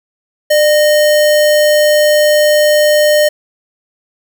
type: tone with sample-and-hold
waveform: sine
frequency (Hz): 600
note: D5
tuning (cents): +37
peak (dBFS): -6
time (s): 0.5-3.29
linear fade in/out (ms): 10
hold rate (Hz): 2450
effects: none